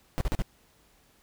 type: noise bursts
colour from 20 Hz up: brown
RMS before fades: -26 dBFS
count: 4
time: 0.18-0.421 s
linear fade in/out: 0 ms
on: 31 ms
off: 39 ms
effects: pink hiss -63 dBFS RMS until 1.22 s